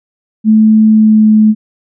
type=tone with pitch glide; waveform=sine; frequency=217.6 to 215.5 Hz; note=A3 to A3; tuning=-19 to -36 cents; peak=-3 dBFS; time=0.44-1.55 s; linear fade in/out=50 ms; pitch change=-17 cents; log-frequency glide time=0.88-1.28 s; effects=none